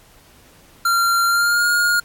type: tone with pitch glide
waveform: square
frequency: 1379 to 1425.2 Hz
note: F6 to F6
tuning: -22 to +35 cents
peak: -15 dBFS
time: 0.85-2 s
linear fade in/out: 5 ms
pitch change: +57 cents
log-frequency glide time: 1.26-1.65 s
effects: pink hiss -50 dBFS RMS until 2.04 s + AAC 64 kbps